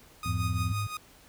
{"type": "tone with tremolo", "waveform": "sawtooth", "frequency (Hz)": 1241, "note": "D#6", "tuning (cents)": -5, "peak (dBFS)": -29, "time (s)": [0.23, 0.97], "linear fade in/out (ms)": 2, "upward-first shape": "sine", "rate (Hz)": 5.8, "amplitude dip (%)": 65}
{"type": "harmonic tone", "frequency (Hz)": 84, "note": "E2", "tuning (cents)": 33, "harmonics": [1, 2, 3], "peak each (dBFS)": [-31, -37, -41], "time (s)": [0.25, 0.73], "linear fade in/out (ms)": 10}
{"type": "tone", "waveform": "sine", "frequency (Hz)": 103.5, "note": "G#2", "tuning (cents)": -5, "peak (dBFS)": -29, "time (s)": [0.27, 0.87], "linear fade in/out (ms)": 5}
{"effects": ["pink hiss -56 dBFS RMS until 1.28 s"]}